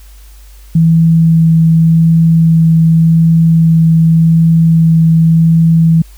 sine tone with vibrato, 163.3 Hz, E3, 16 cents flat, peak -4 dBFS, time 0.75-6.02 s, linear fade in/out 5 ms, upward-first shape sine, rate 0.87 Hz, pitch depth 8 cents each way, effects added 50 Hz sine -33 dBFS peak until 6.17 s + white hiss -45 dBFS RMS until 6.17 s

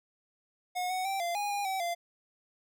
square tone with pitch steps, 725 / 743 / 779 / 690 / 821 / 812 / 765 / 690 Hz, F#5 / F#5 / G5 / F5 / G#5 / G#5 / G5 / F5, -35 / +7 / -11 / -21 / -20 / -39 / -42 / -21 cents, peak -31 dBFS, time 0.75-1.95 s, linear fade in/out 20 ms, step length 150 ms, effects none

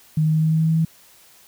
sine tone with pitch steps, 155.56 / 156.46 / 157.37 / 158.28 / 159.2 / 160.12 / 161.05 / 161.98 Hz, D#3 / D#3 / D#3 / D#3 / D#3 / D#3 / E3 / E3, 0 / +10 / +20 / +30 / +40 / +50 / -40 / -30 cents, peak -15 dBFS, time 0.17-0.85 s, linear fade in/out 5 ms, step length 85 ms, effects white hiss -51 dBFS RMS until 1.47 s

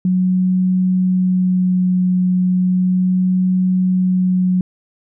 sine tone with vibrato, 183.5 Hz, F#3, 14 cents flat, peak -12 dBFS, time 0.05-4.61 s, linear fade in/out 2 ms, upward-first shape sine, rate 0.35 Hz, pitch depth 10 cents each way, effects none

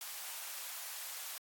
white high-pass noise, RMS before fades -44 dBFS, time 0.01-1.38 s, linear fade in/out 2 ms, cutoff 630 Hz, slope 24 dB/octave, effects AAC 64 kbps

